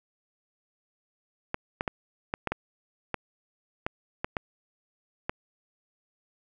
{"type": "clicks", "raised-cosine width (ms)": 0.5, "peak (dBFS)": -13, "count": 11, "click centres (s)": [1.544, 1.809, 1.878, 2.339, 2.473, 2.52, 3.143, 3.865, 4.245, 4.368, 5.295], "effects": []}